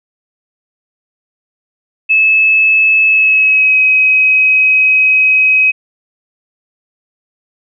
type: tone with pitch glide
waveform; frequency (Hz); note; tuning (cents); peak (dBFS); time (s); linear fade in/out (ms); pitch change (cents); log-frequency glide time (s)
sine; 2600 to 2536; E7 to D#7; -24 to +32; -6; 2.09-5.72; 20; -44; 3.07-3.78
effects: none